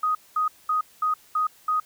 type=tone bursts; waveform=sine; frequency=1249 Hz; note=D#6; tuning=6 cents sharp; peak=-20 dBFS; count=6; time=0.03-1.8 s; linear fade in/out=5 ms; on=120 ms; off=210 ms; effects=white hiss -55 dBFS RMS until 1.85 s